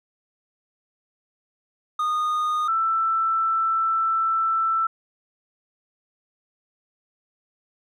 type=tone pair in turn; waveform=triangle / sine; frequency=1231 / 1329 Hz; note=D#6 / E6; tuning=-19 / +14 cents; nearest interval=minor second; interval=133 cents; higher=second; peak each=-19 dBFS; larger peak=neither; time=1.99-2.68 / 2.68-4.87 s; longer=second; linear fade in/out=5 ms; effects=none